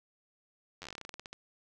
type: slowing click train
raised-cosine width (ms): 0.2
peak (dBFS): -26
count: 17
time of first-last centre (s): 0.82-1.33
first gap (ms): 10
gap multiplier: 1.14
effects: none